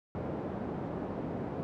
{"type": "band-pass noise", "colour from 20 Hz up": "pink", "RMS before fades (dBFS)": -37, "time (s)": [0.15, 1.63], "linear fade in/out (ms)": 0, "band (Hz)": [140, 640], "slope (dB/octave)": 12, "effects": []}